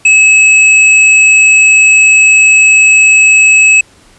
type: tone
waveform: square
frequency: 2583 Hz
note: E7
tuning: 36 cents flat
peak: -3 dBFS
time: 0.05-3.81 s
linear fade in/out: 5 ms
effects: pink hiss -43 dBFS RMS until 4.18 s + resampled to 24000 Hz